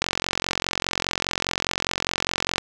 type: click train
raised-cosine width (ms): 0.2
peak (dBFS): -4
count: 116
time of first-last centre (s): 0.02-2.581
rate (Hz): 44.9
effects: none